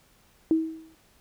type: tone with exponential decay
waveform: sine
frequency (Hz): 321.3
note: E4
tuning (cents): -44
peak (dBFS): -16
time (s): 0.51-0.95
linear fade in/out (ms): 1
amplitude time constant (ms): 95
effects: pink hiss -61 dBFS RMS until 1.2 s